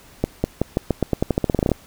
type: accelerating click train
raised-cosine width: 2 ms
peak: -4 dBFS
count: 18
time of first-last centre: 0.24-1.717 s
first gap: 200 ms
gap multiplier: 0.88
effects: pink hiss -48 dBFS RMS until 1.86 s